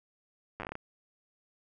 slowing click train, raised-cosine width 0.5 ms, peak -23 dBFS, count 9, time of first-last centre 0.6-0.754 s, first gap 9 ms, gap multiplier 1.21, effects none

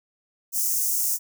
white high-pass noise, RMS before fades -24 dBFS, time 0.52-1.19 s, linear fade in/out 50 ms, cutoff 5700 Hz, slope 48 dB/octave, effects none

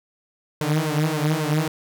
sawtooth tone with flanger, 153.6 Hz, D#3, 22 cents flat, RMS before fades -22 dBFS, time 0.61-1.68 s, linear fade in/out 2 ms, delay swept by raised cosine 1.9 to 7.1 ms, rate 3.7 Hz, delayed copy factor +0.95, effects none

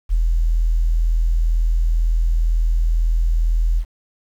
sine tone with ADSR envelope, 41.03 Hz, E1, 7 cents flat, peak -11 dBFS, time 0.09-3.85 s, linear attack 40 ms, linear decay 33 ms, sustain -2 dB, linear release 71 ms, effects tanh soft clip ceiling -8 dBFS + 8-bit

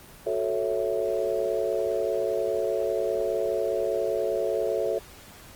sine chord, F# minor seventh, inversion none, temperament equal, 370 / 440 / 554.4 / 659.3 Hz, F#4 / A4 / C#5 / E5, 0 / 0 / 0 / 0 cents, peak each -31 / -28 / -29 / -30 dBFS, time 0.26-4.99 s, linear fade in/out 10 ms, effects pink hiss -48 dBFS RMS until 5.55 s + Opus 24 kbps

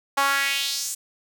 sawtooth tone with high-pass filter sweep, 277.2 Hz, C#4, in tune, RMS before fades -24 dBFS, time 0.17-0.95 s, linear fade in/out 10 ms, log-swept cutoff 910 to 8200 Hz, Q 2.5, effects none

